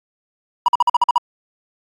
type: tone bursts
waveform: triangle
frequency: 967 Hz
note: B5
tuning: 37 cents flat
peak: -8 dBFS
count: 8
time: 0.66-1.18 s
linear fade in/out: 2 ms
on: 23 ms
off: 48 ms
effects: AAC 32 kbps